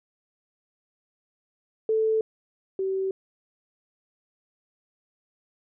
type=tone pair in turn; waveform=sine; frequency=440 / 383.1 Hz; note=A4 / G4; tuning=0 / -40 cents; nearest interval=major second; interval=240 cents; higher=first; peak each=-20 / -24 dBFS; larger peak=first; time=1.89-2.21 / 2.79-3.11 s; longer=neither; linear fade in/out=2 ms; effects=none